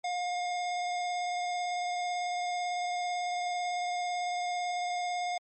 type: tone with vibrato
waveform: square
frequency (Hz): 713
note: F5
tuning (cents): +36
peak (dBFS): -31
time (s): 0.04-5.38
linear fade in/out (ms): 5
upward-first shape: sine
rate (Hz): 18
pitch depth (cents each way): 12
effects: MP3 32 kbps